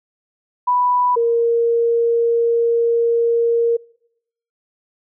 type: tone pair in turn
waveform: sine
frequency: 987.8 / 466.2 Hz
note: B5 / A#4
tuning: 0 / 0 cents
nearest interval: octave + minor second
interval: 1300 cents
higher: first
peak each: -13 dBFS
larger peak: neither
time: 0.67-1.16 / 1.16-3.77 s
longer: second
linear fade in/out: 10 ms
effects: noise-tail reverb RT60 0.8 s tail -26 dB re dry